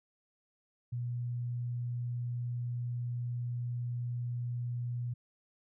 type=tone; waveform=sine; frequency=121.2 Hz; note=B2; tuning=32 cents flat; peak=-33 dBFS; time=0.92-5.14 s; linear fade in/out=10 ms; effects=none